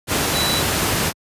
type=tone in noise; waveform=sine; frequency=3951 Hz; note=B7; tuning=in tune; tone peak=-21 dBFS; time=0.32-0.63 s; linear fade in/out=50 ms; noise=pink; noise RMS=-19 dBFS; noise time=0.07-1.13 s; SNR=-5 dB; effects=high-pass 80 Hz 12 dB/octave + resampled to 32000 Hz